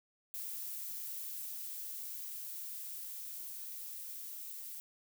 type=noise with level ramp; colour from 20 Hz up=violet; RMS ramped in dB=-42 to -46 dBFS; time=0.34-4.8 s; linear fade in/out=0 ms; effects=none